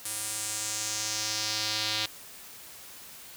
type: tone with band-pass filter sweep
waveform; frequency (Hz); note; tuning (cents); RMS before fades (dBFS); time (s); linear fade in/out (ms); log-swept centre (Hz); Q
square; 107.9; A2; -33; -32; 0.05-2.06; 5; 9900 to 3900; 2.4
effects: white hiss -47 dBFS RMS until 3.36 s